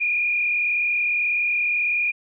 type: tone with frequency modulation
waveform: sine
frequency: 2428 Hz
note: D#7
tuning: 43 cents flat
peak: -19 dBFS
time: 0-2.12 s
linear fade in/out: 20 ms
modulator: 38.3 Hz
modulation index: 1.4
effects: none